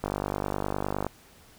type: click train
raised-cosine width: 1 ms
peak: -14 dBFS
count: 52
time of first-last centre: 0.04-1.066 s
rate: 49.7 Hz
effects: pink hiss -55 dBFS RMS until 1.58 s